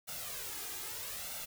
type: noise with flanger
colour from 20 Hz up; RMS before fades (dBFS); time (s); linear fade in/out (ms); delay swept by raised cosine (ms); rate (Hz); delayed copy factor
white; -42; 0.07-1.46; 20; 1.4 to 2.5; 0.79; +0.65
effects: none